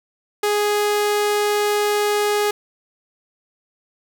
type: tone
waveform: sawtooth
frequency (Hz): 415.3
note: G#4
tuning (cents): 0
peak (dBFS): -13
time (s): 0.43-2.51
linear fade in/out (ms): 5
effects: none